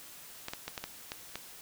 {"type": "clicks", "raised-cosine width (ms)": 0.2, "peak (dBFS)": -19, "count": 7, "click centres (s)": [0.484, 0.535, 0.68, 0.778, 0.84, 1.119, 1.356], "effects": ["white hiss -50 dBFS RMS until 1.61 s"]}